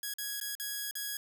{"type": "tone with dropouts", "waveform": "5% pulse", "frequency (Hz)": 1661.2, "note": "G#6", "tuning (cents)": 0, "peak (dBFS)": -24, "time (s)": [0.03, 1.17], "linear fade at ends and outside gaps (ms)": 2, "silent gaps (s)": [[0.138, 0.184], [0.401, 0.412], [0.552, 0.598], [0.911, 0.953]], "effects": []}